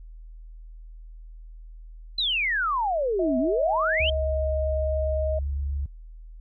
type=exponential two-way sweep; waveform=sine; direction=down then up; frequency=4135 to 242.1 to 3228 Hz; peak=-22 dBFS; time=2.18-4.1 s; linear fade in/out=5 ms; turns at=3.38 s
type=tone with pitch glide; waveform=sine; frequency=642 to 624.4 Hz; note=E5 to D#5; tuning=-46 to +6 cents; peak=-25 dBFS; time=3.19-5.39 s; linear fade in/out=5 ms; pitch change=-48 cents; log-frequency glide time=3.4-4.55 s
type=tone with vibrato; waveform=sine; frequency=70 Hz; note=C#2; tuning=18 cents sharp; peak=-25 dBFS; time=4-5.86 s; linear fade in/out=5 ms; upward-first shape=square; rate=7.6 Hz; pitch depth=11 cents each way
effects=added 40 Hz sine -40 dBFS peak until 6.4 s

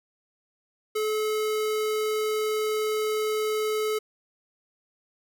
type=tone; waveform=square; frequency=430.2 Hz; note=A4; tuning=39 cents flat; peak=-25 dBFS; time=0.95-3.99 s; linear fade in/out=10 ms; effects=none

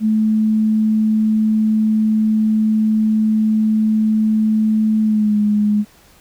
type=tone with pitch glide; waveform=sine; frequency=217.1 to 208.9 Hz; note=A3 to G#3; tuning=-23 to +10 cents; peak=-12 dBFS; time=0-5.85 s; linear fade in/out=50 ms; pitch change=-67 cents; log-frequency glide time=5.03-5.37 s; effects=pink hiss -49 dBFS RMS until 6.2 s

